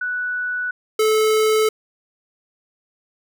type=tone pair in turn; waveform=sine / square; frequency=1480 / 434.2 Hz; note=F#6 / A4; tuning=0 / -23 cents; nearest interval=octave + major sixth; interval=2123 cents; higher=first; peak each=-21 / -15 dBFS; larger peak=second; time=0.01-0.71 / 0.99-1.69 s; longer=neither; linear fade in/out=5 ms; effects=none